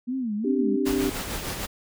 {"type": "tone with vibrato", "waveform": "sine", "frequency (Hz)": 234.1, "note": "A#3", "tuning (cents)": 8, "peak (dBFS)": -25, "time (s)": [0.07, 0.77], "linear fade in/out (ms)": 20, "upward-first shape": "sine", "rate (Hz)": 2.7, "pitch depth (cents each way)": 220}
{"type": "chord", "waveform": "sine", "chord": "C suspended second", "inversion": "none", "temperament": "equal", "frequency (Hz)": [261.6, 293.7, 392], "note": ["C4", "D4", "G4"], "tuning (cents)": [0, 0, 0], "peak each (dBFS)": -26, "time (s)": [0.44, 1.1], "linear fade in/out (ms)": 10}
{"type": "noise with tremolo", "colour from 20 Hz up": "pink", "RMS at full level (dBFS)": -30, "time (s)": [0.85, 1.67], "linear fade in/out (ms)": 20, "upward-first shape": "sine", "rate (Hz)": 6.6, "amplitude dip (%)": 40}
{"effects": []}